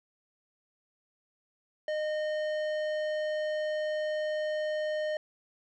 sine tone with tanh clipping, 613 Hz, D#5, 26 cents flat, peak -31 dBFS, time 1.88-5.17 s, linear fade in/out 2 ms, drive 13 dB, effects none

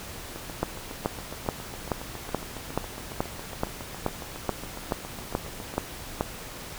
two click trains, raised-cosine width 1 ms, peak -10 / -23 dBFS, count 14 / 40, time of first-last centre 0.63-6.209 / 0.36-5.739 s, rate 2.33 / 7.25 Hz, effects pink hiss -40 dBFS RMS until 6.78 s

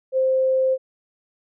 sine tone, 523.3 Hz, C5, in tune, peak -16 dBFS, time 0.12-0.78 s, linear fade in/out 50 ms, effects none

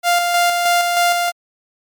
sawtooth tone with tremolo, 698.5 Hz, F5, in tune, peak -8 dBFS, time 0.03-1.32 s, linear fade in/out 50 ms, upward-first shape square, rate 3.2 Hz, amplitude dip 35%, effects MP3 96 kbps

